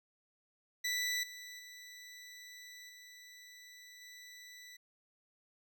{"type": "tone with level steps", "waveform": "20% pulse", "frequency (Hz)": 1975.5, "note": "B6", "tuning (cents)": 0, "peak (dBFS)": [-28, -42, -45, -48, -46], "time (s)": [0.84, 4.77], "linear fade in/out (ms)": 10, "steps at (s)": [1.23, 1.59, 2.89, 4.01], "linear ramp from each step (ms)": 5, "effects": []}